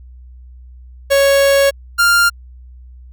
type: tone pair in turn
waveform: 45% pulse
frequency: 554.4 / 1397 Hz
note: C#5 / F6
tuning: 0 / 0 cents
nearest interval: octave + major third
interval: 1600 cents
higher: second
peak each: -9 dBFS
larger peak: neither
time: 1.1-1.71 / 1.98-2.3 s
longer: first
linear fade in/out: 20 ms
effects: added 62 Hz sine -35 dBFS peak until 3.12 s